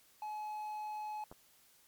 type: tone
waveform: triangle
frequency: 850 Hz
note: G#5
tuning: 40 cents sharp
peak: -37 dBFS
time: 0.22-1.24 s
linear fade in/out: 2 ms
type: clicks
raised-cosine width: 1 ms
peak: -35 / -41 dBFS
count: 2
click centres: 1.315 / 1.325 s
effects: white hiss -66 dBFS RMS until 1.87 s + MP3 96 kbps